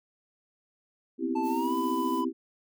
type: chord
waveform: sine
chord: C major seventh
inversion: third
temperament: equal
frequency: 246.9 / 261.6 / 329.6 / 392 Hz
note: B3 / C4 / E4 / G4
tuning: 0 / 0 / 0 / 0 cents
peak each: -36 / -31 / -31 / -35 dBFS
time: 1.18-2.33 s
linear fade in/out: 50 ms
type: tone with pitch glide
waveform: triangle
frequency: 880 to 999.2 Hz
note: A5 to B5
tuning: 0 to +20 cents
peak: -28 dBFS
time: 1.35-2.25 s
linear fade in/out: 10 ms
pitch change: +220 cents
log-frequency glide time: 1.48-1.74 s
type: noise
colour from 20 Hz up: blue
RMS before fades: -48 dBFS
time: 1.42-2.24 s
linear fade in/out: 50 ms
effects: none